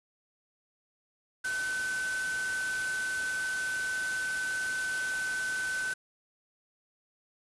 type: tone in noise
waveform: sine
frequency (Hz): 1519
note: F#6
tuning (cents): +45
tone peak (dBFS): -30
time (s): 1.44-5.94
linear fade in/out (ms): 10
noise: white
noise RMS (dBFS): -39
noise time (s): 1.44-5.94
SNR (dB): +6
effects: resampled to 24000 Hz